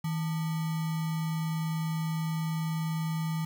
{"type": "tone with sample-and-hold", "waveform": "sine", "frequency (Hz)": 160.4, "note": "E3", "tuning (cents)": -47, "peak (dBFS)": -28, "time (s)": [0.04, 3.45], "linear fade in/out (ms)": 5, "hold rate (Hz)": 1050, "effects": []}